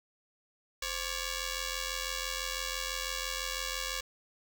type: ring-modulated tone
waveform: 5% pulse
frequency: 562 Hz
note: C#5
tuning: 24 cents sharp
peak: -19 dBFS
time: 0.82-4.01 s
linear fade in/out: 5 ms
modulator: 605 Hz
effects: 9-bit